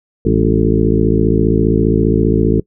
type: harmonic tone with a mistuned harmonic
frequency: 55 Hz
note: A1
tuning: in tune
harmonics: 1 / 2 / 3 / 4 / 5 / 6 / 7 / 8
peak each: -18 / -18 / -18 / -18 / -18 / -18 / -18 / -18 dBFS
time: 0.25-2.6 s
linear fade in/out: 5 ms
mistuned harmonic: 4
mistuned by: -85 cents
effects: noise-tail reverb RT60 0.1 s tail -22 dB re dry

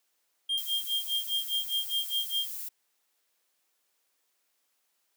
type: tone with tremolo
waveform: triangle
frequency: 3208 Hz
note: G7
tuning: 39 cents sharp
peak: -24 dBFS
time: 0.49-2.5 s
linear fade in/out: 5 ms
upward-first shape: sine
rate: 4.9 Hz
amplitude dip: 100%
type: noise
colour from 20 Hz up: violet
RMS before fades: -38 dBFS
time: 0.57-2.69 s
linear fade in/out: 10 ms
effects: white hiss -75 dBFS RMS until 5.16 s + high-pass 300 Hz 12 dB/octave

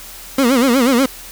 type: tone with vibrato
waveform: 30% pulse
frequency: 253.4 Hz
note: B3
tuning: 45 cents sharp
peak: -8 dBFS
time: 0.38-1.06 s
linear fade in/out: 5 ms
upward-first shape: sine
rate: 8.2 Hz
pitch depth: 160 cents each way
effects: added 40 Hz sine -42 dBFS peak until 1.31 s + white hiss -35 dBFS RMS until 1.31 s

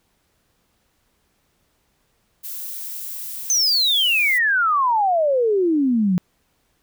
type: noise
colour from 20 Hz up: violet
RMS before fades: -31 dBFS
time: 2.43-4.39 s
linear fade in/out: 20 ms
type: exponential sweep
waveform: sine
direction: down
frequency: 6290 to 173.1 Hz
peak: -15 dBFS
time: 3.5-6.18 s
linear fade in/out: 0 ms
effects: pink hiss -66 dBFS RMS until 6.82 s

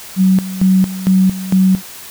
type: tone with tremolo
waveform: sine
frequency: 188.3 Hz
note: F#3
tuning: 31 cents sharp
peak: -7 dBFS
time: 0.16-1.82 s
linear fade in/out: 50 ms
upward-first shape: square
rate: 2.2 Hz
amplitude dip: 80%
effects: white hiss -33 dBFS RMS until 2.1 s

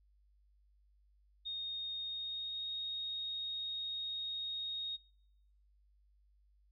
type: tone with pitch glide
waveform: sine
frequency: 3706 to 3734 Hz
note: A#7 to A#7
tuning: -11 to +2 cents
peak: -38 dBFS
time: 1.45-4.97 s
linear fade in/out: 20 ms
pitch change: +13 cents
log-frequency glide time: 2.01-2.65 s
effects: noise-tail reverb RT60 0.9 s tail -26 dB re dry + added 50 Hz sine -66 dBFS peak until 6.71 s

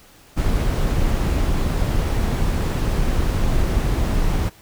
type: noise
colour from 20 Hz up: brown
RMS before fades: -19 dBFS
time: 0.36-4.5 s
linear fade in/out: 20 ms
effects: pink hiss -49 dBFS RMS until 4.61 s

